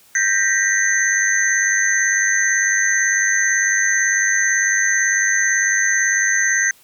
sine tone cluster, 1574 / 1856 / 1954 / 6230 Hz, G6 / A#6 / B6 / G8, +7 / -8 / -19 / -12 cents, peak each -20 dBFS, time 0.15-6.71 s, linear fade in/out 2 ms, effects white hiss -51 dBFS RMS until 6.83 s

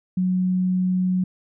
sine tone, 183.8 Hz, F#3, 11 cents flat, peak -18 dBFS, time 0.17-1.24 s, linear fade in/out 5 ms, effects none

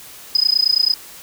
sine tone with amplitude modulation, 5020 Hz, D#8, 15 cents sharp, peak -9 dBFS, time 0.35-0.94 s, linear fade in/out 2 ms, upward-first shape sine, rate 29.1 Hz, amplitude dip 100%, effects white hiss -39 dBFS RMS until 1.22 s

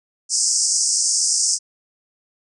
pink band-pass noise, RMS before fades -19 dBFS, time 0.29-1.59 s, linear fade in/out 50 ms, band 5000 to 9000 Hz, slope 96 dB/octave, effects none

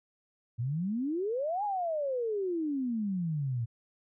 sine exponential two-way sweep, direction up then down, 111.8 to 848 to 111.8 Hz, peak -29 dBFS, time 0.58-3.66 s, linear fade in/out 20 ms, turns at 1.64 s, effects none

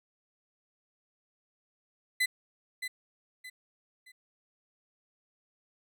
35% pulse tone with echo, 2014 Hz, B6, 33 cents sharp, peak -23 dBFS, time 2.2-2.26 s, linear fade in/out 10 ms, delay 620 ms, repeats 3, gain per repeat -9 dB, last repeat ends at 4.12 s, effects none

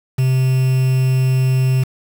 triangle tone with quantisation, 130 Hz, C3, 11 cents flat, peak -10 dBFS, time 0.18-1.84 s, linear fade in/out 10 ms, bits 5, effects none

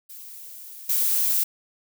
violet noise with level steps, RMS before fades -41 / -22 dBFS, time 0.09-1.44 s, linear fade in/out 10 ms, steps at 0.89 s, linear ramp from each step 5 ms, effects none

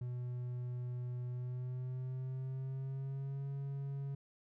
triangle tone with pitch glide, 123.47 to 138.59 Hz, B2 to C#3, 0 to 0 cents, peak -36 dBFS, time 0.01-4.15 s, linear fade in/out 5 ms, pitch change +200 cents, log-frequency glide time 1.29-3.48 s, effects none

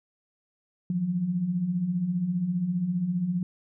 sine beating tone pair, 164.81 / 179.81 Hz, E3 / F#3, 0 / -49 cents, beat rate 15 Hz, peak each -33 / -25 dBFS, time 0.9-3.43 s, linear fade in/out 2 ms, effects none

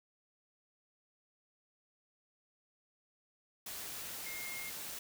sine tone in noise, 2133 Hz, C7, 33 cents sharp, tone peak -44 dBFS, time 4.26-4.7 s, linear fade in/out 5 ms, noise white, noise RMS -44 dBFS, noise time 3.66-4.99 s, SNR -3 dB, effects none

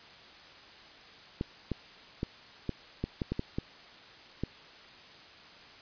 clicks, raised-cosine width 3 ms, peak -18 dBFS, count 10, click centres 1.411 / 1.717 / 2.231 / 2.693 / 3.04 / 3.218 / 3.32 / 3.394 / 3.585 / 4.436 s, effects white hiss -52 dBFS RMS until 5.81 s + resampled to 11025 Hz

